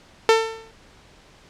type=tone with exponential decay; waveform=sawtooth; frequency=448.1 Hz; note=A4; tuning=32 cents sharp; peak=-6 dBFS; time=0.29-0.71 s; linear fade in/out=1 ms; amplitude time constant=91 ms; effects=pink hiss -51 dBFS RMS until 1.49 s + low-pass 6000 Hz 12 dB/octave